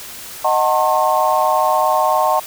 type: chord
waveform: sine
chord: D# diminished seventh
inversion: none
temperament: just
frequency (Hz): 622.3 / 746.7 / 896 / 1075.3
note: D#5 / F#5 / A5 / C6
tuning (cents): 0 / +16 / +31 / +47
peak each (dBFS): -18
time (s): 0.44-2.4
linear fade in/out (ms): 10
effects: white hiss -33 dBFS RMS until 2.46 s